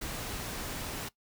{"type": "noise", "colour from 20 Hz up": "pink", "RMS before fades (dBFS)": -38, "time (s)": [0.01, 1.09], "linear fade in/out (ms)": 10, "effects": ["noise-tail reverb RT60 0.1 s tail -18 dB re dry"]}